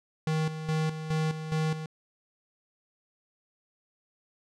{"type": "tone with tremolo", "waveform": "square", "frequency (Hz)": 157.2, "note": "D#3", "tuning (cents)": 18, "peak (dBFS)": -26, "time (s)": [0.27, 1.86], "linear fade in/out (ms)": 2, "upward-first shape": "square", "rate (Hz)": 2.4, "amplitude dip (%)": 65, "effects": ["low-pass 7000 Hz 12 dB/octave"]}